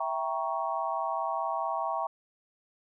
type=chord; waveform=sine; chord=E diminished seventh; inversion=none; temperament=equal with one note detuned; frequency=659.3 / 784 / 940.4 / 1108.7 Hz; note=E5 / G5 / Bb5 / Db6; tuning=0 / 0 / +15 / 0 cents; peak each=-34 dBFS; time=0-2.07 s; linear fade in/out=5 ms; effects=none